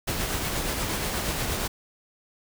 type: noise with tremolo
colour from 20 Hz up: pink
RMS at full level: -27 dBFS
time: 0.07-1.68 s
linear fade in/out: 10 ms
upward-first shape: triangle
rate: 8.4 Hz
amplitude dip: 35%
effects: none